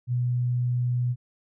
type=tone; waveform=sine; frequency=123.1 Hz; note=B2; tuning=5 cents flat; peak=-22 dBFS; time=0.07-1.16 s; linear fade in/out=50 ms; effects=none